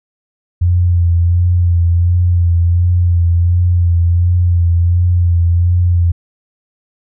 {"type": "tone with vibrato", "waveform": "sine", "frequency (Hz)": 87, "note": "F2", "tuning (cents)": -6, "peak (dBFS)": -8, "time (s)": [0.61, 6.12], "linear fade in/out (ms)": 10, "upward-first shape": "sine", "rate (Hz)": 1.4, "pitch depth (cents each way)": 33, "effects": []}